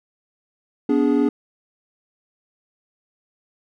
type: chord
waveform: triangle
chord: G# diminished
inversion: first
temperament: equal with one note detuned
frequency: 246.9 / 289.5 / 415.3 Hz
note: B3 / D4 / G#4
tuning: 0 / -25 / 0 cents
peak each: -18 / -16 / -20 dBFS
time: 0.89-1.29 s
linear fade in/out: 5 ms
effects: none